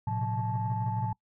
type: tone cluster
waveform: sine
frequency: 111.2 / 123.5 / 129.8 / 179 / 871 Hz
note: A2 / B2 / C3 / F3 / A5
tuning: +19 / 0 / -13 / +43 / -18 cents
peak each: -30 / -38 / -36 / -37 / -32 dBFS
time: 0.07-1.13 s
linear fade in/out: 5 ms
effects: noise-tail reverb RT60 0.1 s tail -25 dB re dry + tanh soft clip ceiling -21 dBFS